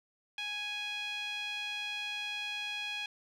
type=tone with band-pass filter; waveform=sawtooth; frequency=830.6 Hz; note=G#5; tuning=in tune; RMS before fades=-38 dBFS; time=0.38-3.06 s; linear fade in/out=2 ms; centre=2900 Hz; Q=6.2; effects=none